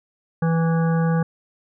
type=harmonic tone with a mistuned harmonic; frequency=164.81 Hz; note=E3; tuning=in tune; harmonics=1 / 3 / 5 / 7 / 9 / 10; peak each=-17 / -27 / -31 / -34 / -36 / -37 dBFS; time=0.42-1.23 s; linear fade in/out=5 ms; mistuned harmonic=9; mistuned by=-18 cents; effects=none